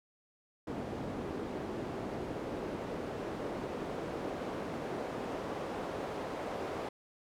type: noise with band-pass filter sweep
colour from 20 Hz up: pink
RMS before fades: -39 dBFS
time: 0.67-6.89 s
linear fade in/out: 5 ms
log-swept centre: 320 to 560 Hz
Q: 1
effects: none